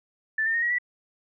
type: tone with pitch steps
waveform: sine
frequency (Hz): 1760 / 1807.4 / 1856.1 / 1906 / 1957.4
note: A6 / A6 / A#6 / A#6 / B6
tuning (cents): 0 / +46 / -8 / +38 / -16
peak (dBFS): -22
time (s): 0.38-0.785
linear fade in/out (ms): 5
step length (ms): 81
effects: none